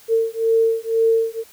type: beating tone pair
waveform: sine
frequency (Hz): 451.4 / 453.4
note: A4 / A#4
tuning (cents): +44 / -48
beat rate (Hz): 2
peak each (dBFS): -18 / -18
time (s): 0.08-1.44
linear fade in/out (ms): 50
effects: white hiss -48 dBFS RMS until 1.52 s